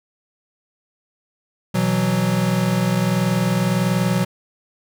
square chord, B suspended fourth, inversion none, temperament equal, 123.47 / 164.81 / 185 Hz, B2 / E3 / F#3, 0 / 0 / 0 cents, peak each -23 / -24 / -20 dBFS, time 1.74-4.25 s, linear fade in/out 10 ms, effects none

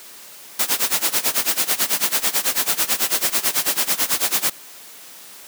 white noise with tremolo, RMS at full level -17 dBFS, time 0.59-4.5 s, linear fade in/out 5 ms, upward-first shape sine, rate 9.1 Hz, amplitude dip 90%, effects white hiss -41 dBFS RMS until 5.47 s + high-pass 200 Hz 12 dB/octave

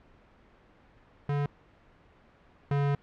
square tone pair in turn, 143.8 / 141.98 Hz, D3 / C#3, -36 / +42 cents, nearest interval unison, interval 22 cents, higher first, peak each -27 / -25 dBFS, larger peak second, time 1.29-1.46 / 2.71-2.95 s, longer second, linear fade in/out 2 ms, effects pink hiss -59 dBFS RMS until 3.02 s + low-pass 2000 Hz 12 dB/octave

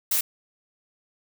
blue noise, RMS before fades -23 dBFS, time 0.11-0.21 s, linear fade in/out 5 ms, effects none

